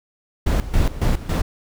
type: noise with tremolo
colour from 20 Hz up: brown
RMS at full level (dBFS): -17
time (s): 0.46-1.42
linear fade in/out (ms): 10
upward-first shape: square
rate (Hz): 3.6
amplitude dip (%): 80
effects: none